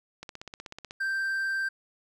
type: click train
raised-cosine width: 0.2 ms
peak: -23 dBFS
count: 12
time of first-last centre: 0.23-0.909 s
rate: 16.2 Hz
type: tone with vibrato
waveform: triangle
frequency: 1568 Hz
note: G6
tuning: in tune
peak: -25 dBFS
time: 1-1.69 s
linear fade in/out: 10 ms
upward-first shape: triangle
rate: 20 Hz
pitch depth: 18 cents each way
effects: none